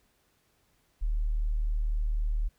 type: tone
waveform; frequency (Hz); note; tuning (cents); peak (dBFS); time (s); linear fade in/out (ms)
sine; 38.06; D#1; -37; -25; 1.01-2.49; 20
effects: pink hiss -70 dBFS RMS until 2.58 s